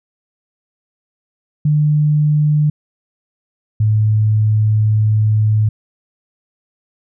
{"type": "tone pair in turn", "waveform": "sine", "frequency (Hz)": [150, 107.64], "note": ["D3", "A2"], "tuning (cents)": [37, -38], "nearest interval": "tritone", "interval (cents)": 575, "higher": "first", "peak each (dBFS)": -10, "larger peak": "neither", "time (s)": [[1.65, 2.7], [3.8, 5.69]], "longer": "second", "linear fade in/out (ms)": 5, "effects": []}